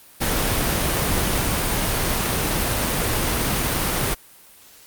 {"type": "noise", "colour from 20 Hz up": "pink", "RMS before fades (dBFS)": -21, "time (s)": [0.2, 4.15], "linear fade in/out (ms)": 20, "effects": ["white hiss -48 dBFS RMS until 4.86 s", "Opus 32 kbps"]}